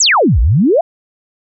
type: exponential two-way sweep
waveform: sine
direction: down then up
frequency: 8270 to 51.3 to 725 Hz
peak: -7 dBFS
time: 0-0.81 s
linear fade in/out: 5 ms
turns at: 0.4 s
effects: none